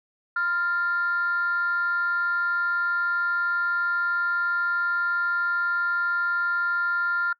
sine tone with frequency modulation, 1396.9 Hz, F6, in tune, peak -21 dBFS, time 0.36-7.33 s, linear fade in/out 5 ms, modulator 380 Hz, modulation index 0.33, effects noise-tail reverb RT60 0.1 s tail -25 dB re dry + tanh soft clip ceiling -17 dBFS

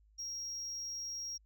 sine tone, 5610 Hz, F8, 7 cents sharp, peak -36 dBFS, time 0.18-1.38 s, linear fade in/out 20 ms, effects tanh soft clip ceiling -38 dBFS + added 52 Hz sine -63 dBFS peak until 1.45 s

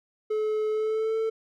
triangle tone with pitch glide, 430.3 to 444.7 Hz, A4 to A4, -39 to +18 cents, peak -22 dBFS, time 0.3-1.3 s, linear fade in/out 10 ms, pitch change +57 cents, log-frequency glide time 0.7-1.16 s, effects none

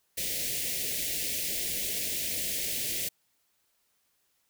white band-stop noise, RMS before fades -32 dBFS, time 0.17-3.09 s, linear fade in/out 10 ms, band 640 to 1900 Hz, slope 48 dB/octave, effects white hiss -73 dBFS RMS until 4.49 s

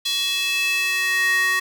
square tone with high-pass filter sweep, 374.1 Hz, F#4, 19 cents sharp, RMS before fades -21 dBFS, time 0.05-1.6 s, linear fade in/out 10 ms, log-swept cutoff 3600 to 1600 Hz, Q 4.1, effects none

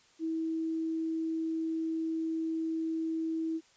sine tone, 323.4 Hz, E4, 33 cents flat, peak -30 dBFS, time 0.19-3.61 s, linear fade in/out 50 ms, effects white hiss -63 dBFS RMS until 3.76 s + resampled to 16000 Hz

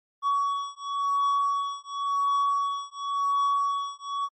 triangle beating tone pair, 1125 / 1125.93 Hz, C#6 / C#6, +25 / +27 cents, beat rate 0.93 Hz, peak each -25 dBFS, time 0.22-4.29 s, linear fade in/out 50 ms, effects MP3 32 kbps

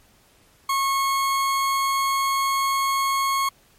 40% pulse tone, 1092 Hz, C#6, 26 cents flat, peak -19 dBFS, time 0.69-3.49 s, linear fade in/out 5 ms, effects pink hiss -57 dBFS RMS until 3.78 s + MP3 64 kbps

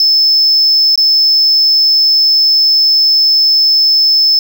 triangle tone with dropouts, 5250 Hz, E8, 8 cents flat, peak -5 dBFS, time 0-4.39 s, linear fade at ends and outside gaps 2 ms, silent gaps 0.957-0.976 s, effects none

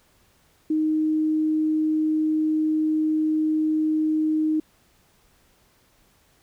sine tone, 311.1 Hz, D#4, in tune, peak -19 dBFS, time 0.7-4.6 s, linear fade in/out 5 ms, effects pink hiss -61 dBFS RMS until 6.42 s

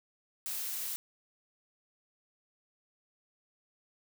blue noise, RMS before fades -37 dBFS, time 0.46-0.96 s, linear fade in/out 0 ms, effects none

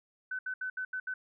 sine tone bursts at uneven times, 1512 Hz, F#6, 37 cents sharp, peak -33 dBFS, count 6, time 0.31-0.39 / 0.46-0.54 / 0.61-0.7 / 0.77-0.85 / 0.93-1 / 1.07-1.14 s, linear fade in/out 5 ms, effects none

